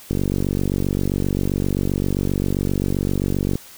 click train, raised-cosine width 3 ms, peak -8 dBFS, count 165, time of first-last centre 0.11-3.555 s, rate 47.6 Hz, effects white hiss -43 dBFS RMS until 3.77 s

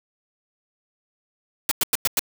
white noise bursts, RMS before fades -20 dBFS, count 5, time 1.69-2.194 s, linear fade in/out 2 ms, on 24 ms, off 96 ms, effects none

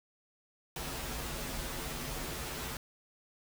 pink noise with comb filter, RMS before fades -39 dBFS, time 0.76-2.77 s, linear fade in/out 2 ms, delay 10 ms, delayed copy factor -1, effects none

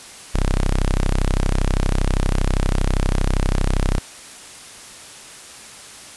sawtooth tone, 32.54 Hz, C1, 9 cents flat, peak -12 dBFS, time 0.34-3.99 s, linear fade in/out 10 ms, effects white hiss -39 dBFS RMS until 6.16 s + resampled to 24000 Hz

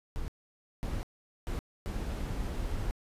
brown noise bursts at uneven times, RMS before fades -34 dBFS, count 4, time 0.16-0.28 / 0.83-1.03 / 1.47-1.59 / 1.86-2.91 s, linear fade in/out 0 ms, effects resampled to 32000 Hz

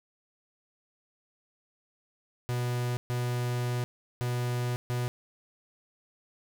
45% pulse tone bursts at uneven times, 122.7 Hz, B2, 11 cents flat, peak -28 dBFS, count 4, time 2.49-2.97 / 3.1-3.84 / 4.21-4.76 / 4.9-5.08 s, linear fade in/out 0 ms, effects none

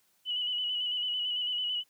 sine tone with vibrato, 2960 Hz, F#7, in tune, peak -29 dBFS, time 0.25-1.84 s, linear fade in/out 50 ms, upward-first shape square, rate 9 Hz, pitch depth 29 cents each way, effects white hiss -70 dBFS RMS until 1.89 s + high-pass 80 Hz 12 dB/octave

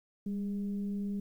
sine tone with frequency modulation, 200.1 Hz, G3, 36 cents sharp, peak -32 dBFS, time 0.26-1.2 s, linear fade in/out 5 ms, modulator 211 Hz, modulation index 0.31, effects 11-bit

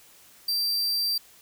45% pulse tone, 4699 Hz, D8, in tune, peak -23 dBFS, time 0.48-1.18 s, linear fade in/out 5 ms, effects white hiss -54 dBFS RMS until 1.41 s

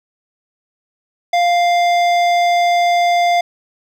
triangle tone with hard clipping, 698.5 Hz, F5, in tune, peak -13 dBFS, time 1.33-3.41 s, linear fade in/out 5 ms, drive 17 dB, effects none

